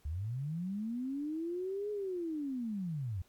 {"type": "linear two-way sweep", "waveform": "sine", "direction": "up then down", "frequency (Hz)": [68, 422.3, 83.3], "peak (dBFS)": -34, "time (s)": [0.05, 3.22], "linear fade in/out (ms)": 5, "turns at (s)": 1.91, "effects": ["pink hiss -68 dBFS RMS until 3.28 s", "MP3 96 kbps"]}